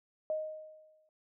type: tone with exponential decay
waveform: sine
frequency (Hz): 622.3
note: D#5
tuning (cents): 0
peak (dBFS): -29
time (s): 0.3-1.09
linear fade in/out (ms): 1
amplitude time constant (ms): 170
effects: none